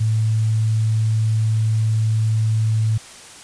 sine tone, 110 Hz, A2, in tune, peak -15 dBFS, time 0-2.98 s, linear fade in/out 10 ms, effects white hiss -40 dBFS RMS until 3.43 s + resampled to 22050 Hz

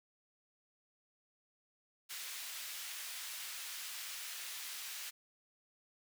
pink high-pass noise, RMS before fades -45 dBFS, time 2.09-5.11 s, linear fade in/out 20 ms, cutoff 2100 Hz, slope 12 dB/octave, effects none

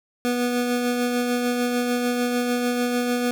25% pulse tone with tremolo, 244.4 Hz, B3, 18 cents flat, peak -16 dBFS, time 0.25-3.31 s, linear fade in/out 0 ms, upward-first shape sine, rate 6.7 Hz, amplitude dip 30%, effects none

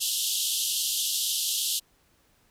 pink band-pass noise, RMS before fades -28 dBFS, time 0-1.8 s, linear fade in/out 20 ms, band 2900 to 14000 Hz, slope 96 dB/octave, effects pink hiss -65 dBFS RMS until 2.5 s

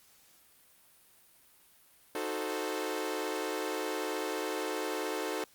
sawtooth chord, D# diminished seventh, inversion none, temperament equal, 311.1 / 370 / 440 / 523.3 Hz, D#4 / F#4 / A4 / C5, 0 / 0 / 0 / 0 cents, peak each -35 / -35 / -33 / -36 dBFS, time 2.15-5.44 s, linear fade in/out 2 ms, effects white hiss -62 dBFS RMS until 5.54 s + Opus 48 kbps

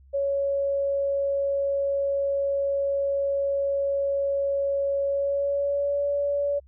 sine tone with pitch glide, 557 to 570.3 Hz, C#5 to C#5, +8 to +49 cents, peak -22 dBFS, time 0.13-6.6 s, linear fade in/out 20 ms, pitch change +41 cents, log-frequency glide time 5.05-6.05 s, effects added 67 Hz sine -50 dBFS peak until 6.67 s

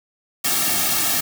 white noise with comb filter, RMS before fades -20 dBFS, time 0.44-1.21 s, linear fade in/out 10 ms, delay 2 ms, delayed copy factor -0.85, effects none

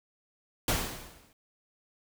pink noise with exponential decay, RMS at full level -25 dBFS, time 0.68-1.33 s, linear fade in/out 2 ms, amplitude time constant 140 ms, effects none

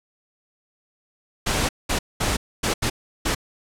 pink noise bursts at uneven times, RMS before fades -22 dBFS, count 6, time 1.46-1.69 / 1.89-1.99 / 2.2-2.37 / 2.63-2.74 / 2.82-2.9 / 3.25-3.35 s, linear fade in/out 10 ms, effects low-pass 10000 Hz 12 dB/octave

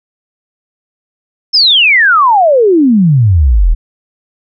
sine exponential sweep, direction down, 5380 to 35.8 Hz, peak -4 dBFS, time 1.53-3.75 s, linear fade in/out 20 ms, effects none

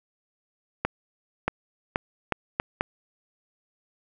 accelerating click train, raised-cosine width 0.5 ms, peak -8 dBFS, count 6, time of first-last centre 0.85-2.809 s, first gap 630 ms, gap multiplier 0.76, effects none

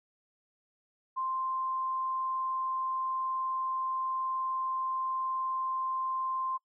sine tone, 1046.5 Hz, C6, in tune, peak -30 dBFS, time 1.16-6.58 s, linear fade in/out 20 ms, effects noise-tail reverb RT60 0.1 s tail -24 dB re dry

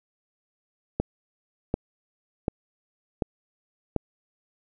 click train, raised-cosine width 2 ms, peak -10 dBFS, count 5, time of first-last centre 1-3.963 s, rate 1.35 Hz, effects none

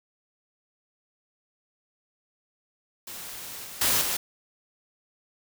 white noise with level steps, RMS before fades -39 / -41 / -23 / -28 dBFS, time 3.07-4.17 s, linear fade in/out 5 ms, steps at 3.64 / 3.81 / 4.01 s, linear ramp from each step 5 ms, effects none

